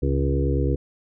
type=harmonic tone with a mistuned harmonic; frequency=69 Hz; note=C#2; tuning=7 cents flat; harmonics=1 / 2 / 4 / 5 / 6 / 7; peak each=-22 / -25 / -28 / -29 / -30 / -30 dBFS; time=0.02-0.76 s; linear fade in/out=10 ms; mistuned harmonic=1; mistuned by=+32 cents; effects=none